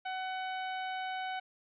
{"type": "tone", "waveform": "sawtooth", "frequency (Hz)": 750, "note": "F#5", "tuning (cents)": 23, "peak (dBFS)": -31, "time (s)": [0.05, 1.4], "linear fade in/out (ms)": 10, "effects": ["resampled to 8000 Hz", "11-bit"]}